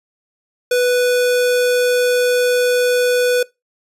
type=tone; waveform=square; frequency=493.9 Hz; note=B4; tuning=in tune; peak=-13 dBFS; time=0.71-3.43 s; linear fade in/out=5 ms; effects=noise-tail reverb RT60 0.2 s tail -21 dB re dry + resampled to 32000 Hz